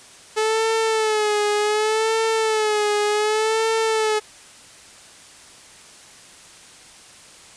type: tone with vibrato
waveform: sawtooth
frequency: 431.5 Hz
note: A4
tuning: 34 cents flat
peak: -14 dBFS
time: 0.36-4.2 s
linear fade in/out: 20 ms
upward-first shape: sine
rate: 0.67 Hz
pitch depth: 64 cents each way
effects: white hiss -45 dBFS RMS until 7.56 s + resampled to 22050 Hz